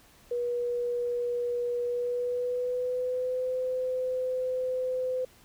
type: tone with pitch glide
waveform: sine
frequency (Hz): 483.3 to 510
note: B4 to C5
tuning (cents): -38 to -44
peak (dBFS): -27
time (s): 0.31-5.25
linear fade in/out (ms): 5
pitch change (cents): +94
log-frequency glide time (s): 1.82-3.52
effects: pink hiss -58 dBFS RMS until 5.44 s